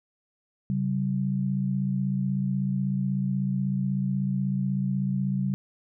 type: tone pair together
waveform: sine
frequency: 135.76 / 192 Hz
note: C#3 / G3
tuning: -36 / -36 cents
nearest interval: tritone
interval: 600 cents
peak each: -27 / -26 dBFS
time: 0.7-5.54 s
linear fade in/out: 0 ms
effects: none